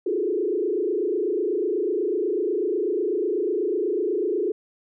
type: tone with frequency modulation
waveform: sine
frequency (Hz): 387.3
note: G4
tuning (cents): -21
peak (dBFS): -21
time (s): 0.06-4.52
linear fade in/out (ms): 5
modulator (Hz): 28.1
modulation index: 2
effects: none